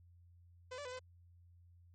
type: tone with pitch steps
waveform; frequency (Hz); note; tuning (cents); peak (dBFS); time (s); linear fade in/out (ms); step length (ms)
sawtooth; 507 / 579 / 501 / 510; B4 / D5 / B4 / C5; +45 / -25 / +25 / -44; -40; 0.71-0.994; 10; 71
effects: added 87 Hz sine -60 dBFS peak until 1.94 s + MP3 32 kbps